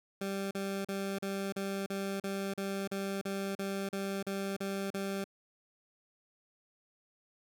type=tone bursts; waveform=20% pulse; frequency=196 Hz; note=G3; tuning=in tune; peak=-29 dBFS; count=15; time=0.21-5.242 s; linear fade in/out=5 ms; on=300 ms; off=38 ms; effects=none